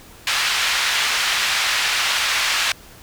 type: band-pass noise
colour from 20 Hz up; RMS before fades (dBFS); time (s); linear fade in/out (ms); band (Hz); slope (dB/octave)
white; -20; 0.27-2.72; 2; 1200 to 3600; 12
effects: pink hiss -44 dBFS RMS until 3.02 s